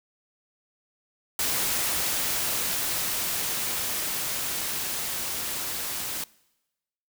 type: noise with level ramp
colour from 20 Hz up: white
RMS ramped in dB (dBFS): -26 to -32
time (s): 1.39-6.24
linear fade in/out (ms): 2
effects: noise-tail reverb RT60 1.0 s tail -23 dB re dry